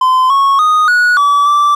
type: tone with pitch steps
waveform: triangle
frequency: 1028 / 1102 / 1241 / 1461 / 1148 / 1167 Hz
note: C6 / C#6 / D#6 / F#6 / D6 / D6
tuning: -31 / -11 / -5 / -22 / -40 / -11 cents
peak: -5 dBFS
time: 0.01-1.75 s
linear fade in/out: 5 ms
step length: 290 ms
effects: none